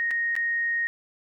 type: tone with dropouts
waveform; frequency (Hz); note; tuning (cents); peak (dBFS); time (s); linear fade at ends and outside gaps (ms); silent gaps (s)
sine; 1864.7; A#6; 0; -23; 0-0.87; 0; 0.108-0.112 / 0.354-0.364
effects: none